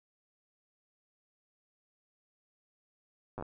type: slowing click train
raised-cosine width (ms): 1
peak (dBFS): -26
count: 5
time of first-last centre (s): 3.38-3.425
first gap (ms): 8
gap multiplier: 1.23
effects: none